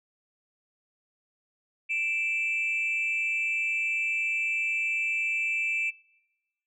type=tone pair together; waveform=sine; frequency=2349 / 2637 Hz; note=D7 / E7; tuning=0 / 0 cents; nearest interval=major second; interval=200 cents; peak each=-28 dBFS; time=1.89-5.91 s; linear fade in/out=20 ms; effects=noise-tail reverb RT60 0.9 s tail -22 dB re dry + tanh soft clip ceiling -20 dBFS